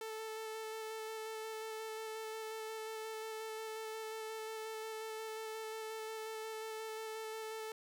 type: tone with vibrato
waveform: sawtooth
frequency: 440 Hz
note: A4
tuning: in tune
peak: -38 dBFS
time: 0.01-7.72 s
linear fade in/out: 2 ms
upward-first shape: square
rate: 5.6 Hz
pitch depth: 10 cents each way
effects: none